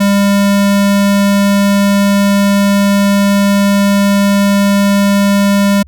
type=tone; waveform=square; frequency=200.3 Hz; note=G3; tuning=38 cents sharp; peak=-8 dBFS; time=0-5.83 s; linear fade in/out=10 ms; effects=added 71 Hz sine -35 dBFS peak until 5.87 s